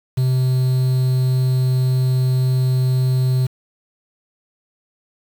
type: tone with quantisation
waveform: triangle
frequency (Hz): 128.7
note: C3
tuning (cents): -28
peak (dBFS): -12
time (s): 0.17-3.47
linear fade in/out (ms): 10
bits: 6
effects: none